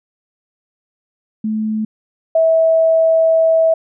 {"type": "tone pair in turn", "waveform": "sine", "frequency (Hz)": [216.9, 650], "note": ["A3", "E5"], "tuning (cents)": [-25, -24], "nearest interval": "octave + perfect fifth", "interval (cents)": 1901, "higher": "second", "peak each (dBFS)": [-16, -9], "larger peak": "second", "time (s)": [[1.44, 1.85], [2.35, 3.74]], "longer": "second", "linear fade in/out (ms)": 5, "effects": []}